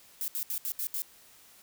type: noise bursts at uneven times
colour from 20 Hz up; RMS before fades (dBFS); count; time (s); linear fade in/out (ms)
violet; -33; 6; 0.21-0.28 / 0.35-0.43 / 0.5-0.58 / 0.65-0.72 / 0.79-0.87 / 0.94-1.02; 0
effects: white hiss -57 dBFS RMS until 1.62 s